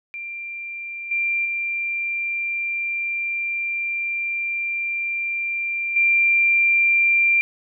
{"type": "tone with level steps", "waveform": "sine", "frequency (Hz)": 2373, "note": "D7", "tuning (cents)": 17, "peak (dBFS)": [-29, -19, -22, -14], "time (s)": [0.14, 7.41], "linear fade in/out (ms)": 0, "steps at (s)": [1.11, 1.45, 5.96], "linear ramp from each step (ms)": 5, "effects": []}